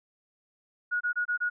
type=tone bursts; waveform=sine; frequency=1451 Hz; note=F#6; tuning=34 cents flat; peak=-25 dBFS; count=5; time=0.91-1.5 s; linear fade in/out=20 ms; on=98 ms; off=25 ms; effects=none